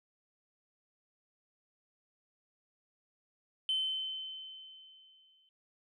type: tone with exponential decay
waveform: sine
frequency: 3069 Hz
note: G7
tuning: 37 cents flat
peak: -27 dBFS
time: 3.69-5.49 s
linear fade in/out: 1 ms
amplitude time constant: 390 ms
effects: tanh soft clip ceiling -25 dBFS